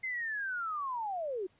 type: linear sweep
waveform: sine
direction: down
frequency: 2093 to 348.3 Hz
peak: -33 dBFS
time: 0.03-1.47 s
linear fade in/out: 10 ms
effects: pink hiss -69 dBFS RMS until 1.59 s + resampled to 8000 Hz